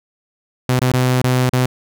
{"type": "tone with dropouts", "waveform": "sawtooth", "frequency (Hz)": 127, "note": "B2", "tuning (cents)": 49, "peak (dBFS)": -9, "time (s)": [0.69, 1.66], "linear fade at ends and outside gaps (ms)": 2, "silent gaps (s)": [[0.794, 0.816], [0.918, 0.937], [1.217, 1.24], [1.495, 1.531]], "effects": []}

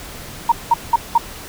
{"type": "tone bursts", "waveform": "sine", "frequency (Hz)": 933, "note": "A#5", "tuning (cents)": 1, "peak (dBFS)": -8, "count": 4, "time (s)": [0.49, 1.18], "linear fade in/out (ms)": 5, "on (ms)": 30, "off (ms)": 190, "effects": ["pink hiss -34 dBFS RMS until 1.48 s"]}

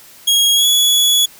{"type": "tone with pitch glide", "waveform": "sawtooth", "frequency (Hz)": [3290, 3388], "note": ["G#7", "G#7"], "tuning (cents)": [-17, 34], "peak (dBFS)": -7, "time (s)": [0.27, 1.26], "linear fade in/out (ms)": 10, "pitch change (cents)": 51, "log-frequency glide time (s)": [0.54, 0.67], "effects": ["white hiss -42 dBFS RMS until 1.39 s"]}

